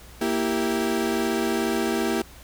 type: chord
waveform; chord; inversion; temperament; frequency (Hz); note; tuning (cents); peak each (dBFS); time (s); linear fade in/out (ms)
35% pulse; E diminished; second; equal; 233.1 / 329.6 / 392; Bb3 / E4 / G4; 0 / 0 / 0; -25; 0.21-2.22; 5
effects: added 60 Hz sine -47 dBFS peak until 2.43 s + pink hiss -48 dBFS RMS until 2.43 s